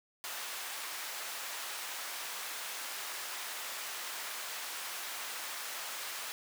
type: high-pass noise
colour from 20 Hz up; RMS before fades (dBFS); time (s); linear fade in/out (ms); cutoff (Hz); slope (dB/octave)
pink; -41; 0.24-6.32; 0; 990; 12
effects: none